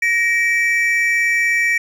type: tone pair together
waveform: triangle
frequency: 1879 / 2315 Hz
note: A#6 / D7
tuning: +13 / -25 cents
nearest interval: major third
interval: 362 cents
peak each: -15 dBFS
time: 0.02-1.78 s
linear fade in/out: 5 ms
effects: none